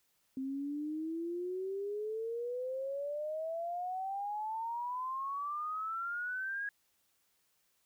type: exponential sweep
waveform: sine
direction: up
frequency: 261.6 to 1661.2 Hz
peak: -35 dBFS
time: 0.37-6.69 s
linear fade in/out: 2 ms
effects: white hiss -75 dBFS RMS until 7.85 s

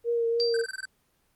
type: tone with vibrato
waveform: sine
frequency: 466.2 Hz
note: A#4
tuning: in tune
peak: -23 dBFS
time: 0.04-0.66 s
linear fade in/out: 50 ms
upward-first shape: triangle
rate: 3.2 Hz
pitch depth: 26 cents each way
type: tone with exponential decay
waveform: sine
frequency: 4699 Hz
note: D8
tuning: in tune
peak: -24 dBFS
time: 0.4-0.86 s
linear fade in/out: 0 ms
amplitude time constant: 99 ms
type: tone bursts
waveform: square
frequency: 1546 Hz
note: G6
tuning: 24 cents flat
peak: -33 dBFS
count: 7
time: 0.54-0.854 s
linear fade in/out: 2 ms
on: 26 ms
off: 22 ms
effects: pink hiss -69 dBFS RMS until 1.35 s + Opus 24 kbps

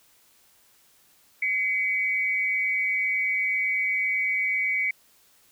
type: tone pair together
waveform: sine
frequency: 2047 / 2255 Hz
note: C7 / C#7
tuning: -38 / +29 cents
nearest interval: major second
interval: 167 cents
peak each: -27 / -24 dBFS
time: 1.42-4.91 s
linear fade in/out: 5 ms
effects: white hiss -60 dBFS RMS until 5.51 s

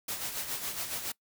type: noise with tremolo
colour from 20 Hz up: white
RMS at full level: -34 dBFS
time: 0.08-1.12 s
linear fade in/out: 5 ms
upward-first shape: sine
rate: 7.2 Hz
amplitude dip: 55%
effects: noise-tail reverb RT60 0.1 s tail -22 dB re dry

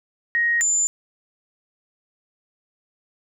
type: tone pair in turn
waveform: sine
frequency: 1878 / 7117 Hz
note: A#6 / A8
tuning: +12 / +19 cents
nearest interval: octave + major seventh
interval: 2307 cents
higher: second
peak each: -17 dBFS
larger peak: neither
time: 0.35-0.61 / 0.61-0.87 s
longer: neither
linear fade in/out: 0 ms
effects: none

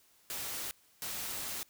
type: noise bursts at uneven times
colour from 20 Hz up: white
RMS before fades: -39 dBFS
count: 2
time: 0.3-0.71 / 1.02-1.63 s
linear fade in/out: 0 ms
effects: white hiss -66 dBFS RMS until 1.69 s

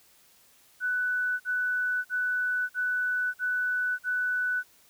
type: tone bursts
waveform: sine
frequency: 1490 Hz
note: F#6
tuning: 12 cents sharp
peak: -25 dBFS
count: 6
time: 0.8-4.635 s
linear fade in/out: 50 ms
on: 600 ms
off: 47 ms
effects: white hiss -60 dBFS RMS until 4.89 s

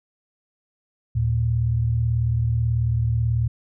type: tone pair together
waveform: sine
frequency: 76.9 / 115.22 Hz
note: D#2 / A#2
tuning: -20 / -20 cents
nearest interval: perfect fifth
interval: 700 cents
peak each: -25 / -19 dBFS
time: 1.15-3.48 s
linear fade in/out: 10 ms
effects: none

